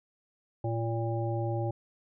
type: harmonic tone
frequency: 114.8 Hz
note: A#2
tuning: 26 cents flat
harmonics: 1 / 3 / 5 / 7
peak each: -30 / -35 / -37 / -38 dBFS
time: 0.64-1.71 s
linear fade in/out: 5 ms
effects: none